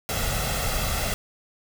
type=noise with comb filter; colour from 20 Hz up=pink; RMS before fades=-26 dBFS; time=0.09-1.14 s; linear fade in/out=0 ms; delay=1.5 ms; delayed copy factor=+0.65; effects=none